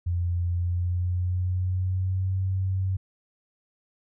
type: tone with pitch glide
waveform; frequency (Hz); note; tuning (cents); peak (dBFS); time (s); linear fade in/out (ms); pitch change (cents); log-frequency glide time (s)
sine; 87.3 to 94.65; F2 to F#2; 0 to +40; -23; 0.06-2.97; 10; +140; 0.52-2.36
effects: none